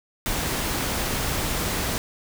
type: noise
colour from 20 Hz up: pink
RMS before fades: -26 dBFS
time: 0.26-1.98 s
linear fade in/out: 0 ms
effects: none